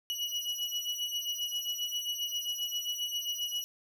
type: beating tone pair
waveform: 35% pulse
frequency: 2921 / 2928.5 Hz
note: F#7 / F#7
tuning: -23 / -18 cents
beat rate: 7.5 Hz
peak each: -35 / -33 dBFS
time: 0.1-3.64 s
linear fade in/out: 0 ms
effects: 11-bit